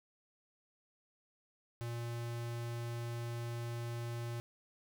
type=tone; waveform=square; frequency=118 Hz; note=A#2; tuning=22 cents sharp; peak=-39 dBFS; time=1.81-4.4 s; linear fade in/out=0 ms; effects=none